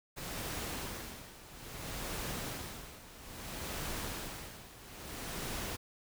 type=noise with tremolo; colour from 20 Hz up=pink; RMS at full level=-39 dBFS; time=0.16-5.77 s; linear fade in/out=20 ms; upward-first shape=sine; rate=0.6 Hz; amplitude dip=80%; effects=none

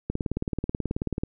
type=click train; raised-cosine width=3 ms; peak=-14 dBFS; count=22; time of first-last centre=0.1-1.235 s; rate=18.5 Hz; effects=none

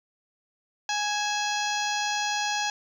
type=harmonic tone with a mistuned harmonic; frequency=830.6 Hz; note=G#5; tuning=in tune; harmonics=1 / 2 / 3 / 4 / 5 / 6 / 7 / 8; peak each=-29 / -32 / -34 / -35 / -36 / -37 / -37 / -38 dBFS; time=0.89-2.7 s; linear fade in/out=2 ms; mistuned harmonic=3; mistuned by=+76 cents; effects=9-bit

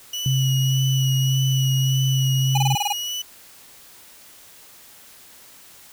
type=tone with vibrato; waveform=30% pulse; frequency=2938 Hz; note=F#7; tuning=13 cents flat; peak=-23 dBFS; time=0.13-3.22 s; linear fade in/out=5 ms; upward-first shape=sine; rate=1.7 Hz; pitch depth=26 cents each way
type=tone; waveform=sine; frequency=132.9 Hz; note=C3; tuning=27 cents sharp; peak=-17 dBFS; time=0.26-2.75 s; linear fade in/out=2 ms
type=tone bursts; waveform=square; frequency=820 Hz; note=G#5; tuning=22 cents flat; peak=-20 dBFS; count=8; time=2.55-2.927 s; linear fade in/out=5 ms; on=27 ms; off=23 ms
effects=white hiss -47 dBFS RMS until 5.92 s

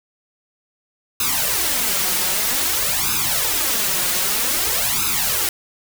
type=noise with flanger; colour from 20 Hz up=white; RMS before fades=-20 dBFS; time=1.2-5.49 s; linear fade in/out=2 ms; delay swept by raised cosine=0.78 to 5.58 ms; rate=0.52 Hz; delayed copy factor=+0.95; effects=none

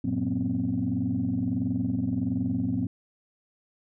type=tone cluster; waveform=sine; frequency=94.4 / 115.4 / 185.7 / 242.7 / 264.2 Hz; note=F#2 / A#2 / F#3 / B3 / C4; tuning=+35 / -17 / +7 / -30 / +17 cents; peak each=-35 / -31 / -31 / -30 / -28 dBFS; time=0.04-2.87 s; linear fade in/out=5 ms; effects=tanh soft clip ceiling -17 dBFS

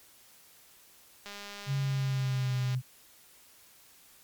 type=click train; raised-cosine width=0.2 ms; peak=-26 dBFS; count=303; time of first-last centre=1.26-2.748 s; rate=203 Hz
type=tone with pitch glide; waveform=sine; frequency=137.2 to 127.27 Hz; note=C#3 to C3; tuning=-17 to -48 cents; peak=-27 dBFS; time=1.66-2.82 s; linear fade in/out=50 ms; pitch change=-131 cents; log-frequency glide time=1.81-2.55 s
effects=white hiss -58 dBFS RMS until 4.23 s + MP3 96 kbps

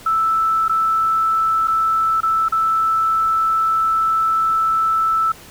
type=tone with dropouts; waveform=sine; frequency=1318.5 Hz; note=E6; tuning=in tune; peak=-14 dBFS; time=0.06-5.32 s; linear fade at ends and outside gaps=5 ms; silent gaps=0.682-0.694 / 1.674-1.68 / 2.206-2.231 / 2.485-2.522 s; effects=pink hiss -41 dBFS RMS until 5.5 s

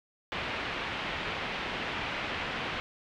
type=low-pass noise; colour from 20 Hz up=white; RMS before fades=-35 dBFS; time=0.32-2.8 s; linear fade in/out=0 ms; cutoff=3000 Hz; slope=24 dB/octave; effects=none

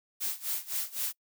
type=noise with tremolo; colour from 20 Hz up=blue; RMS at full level=-31 dBFS; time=0.2-1.13 s; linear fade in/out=20 ms; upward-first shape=sine; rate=3.9 Hz; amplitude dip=90%; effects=noise-tail reverb RT60 0.1 s tail -25 dB re dry

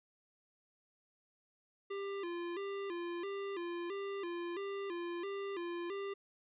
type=tone with vibrato; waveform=square; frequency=370 Hz; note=F#4; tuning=in tune; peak=-39 dBFS; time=1.9-6.14 s; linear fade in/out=10 ms; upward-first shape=square; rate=1.5 Hz; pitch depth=120 cents each way; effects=resampled to 8000 Hz

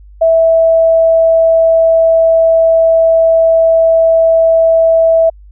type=tone; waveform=sine; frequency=655 Hz; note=E5; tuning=11 cents flat; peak=-5 dBFS; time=0.21-5.3 s; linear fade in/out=10 ms; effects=added 50 Hz sine -34 dBFS peak until 5.51 s

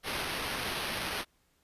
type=noise with sample-and-hold; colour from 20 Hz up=violet; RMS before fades=-35 dBFS; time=0.03-1.25 s; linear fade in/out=50 ms; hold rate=7350 Hz; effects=pink hiss -71 dBFS RMS until 1.63 s + resampled to 32000 Hz

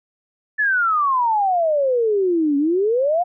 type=exponential two-way sweep; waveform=sine; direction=down then up; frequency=1760 to 277.2 to 734 Hz; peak=-15 dBFS; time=0.58-3.24 s; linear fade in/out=20 ms; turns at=2.57 s; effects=none

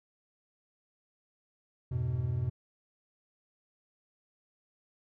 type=chord; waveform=triangle; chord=F diminished; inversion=none; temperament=just; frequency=87.31 / 104.77 / 125.72 Hz; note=F2 / Ab2 / Cb3; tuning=0 / +16 / +31 cents; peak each=-34 / -35 / -29 dBFS; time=1.91-2.5 s; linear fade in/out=10 ms; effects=none

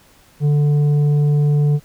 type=tone with tanh clipping; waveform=sine; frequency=146.83 Hz; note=D3; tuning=in tune; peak=-13 dBFS; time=0.4-1.8 s; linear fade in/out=50 ms; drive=6 dB; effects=pink hiss -51 dBFS RMS until 1.84 s

